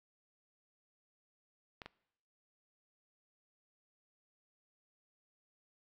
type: clicks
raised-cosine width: 0.3 ms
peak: -29 dBFS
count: 2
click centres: 1.818 / 1.86 s
effects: noise-tail reverb RT60 0.8 s tail -22 dB re dry